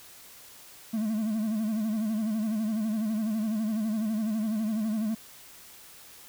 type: tone with vibrato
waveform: triangle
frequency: 217.2 Hz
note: A3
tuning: 22 cents flat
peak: -24 dBFS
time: 0.93-5.15 s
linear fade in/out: 10 ms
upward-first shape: sine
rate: 12 Hz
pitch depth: 75 cents each way
effects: white hiss -50 dBFS RMS until 6.28 s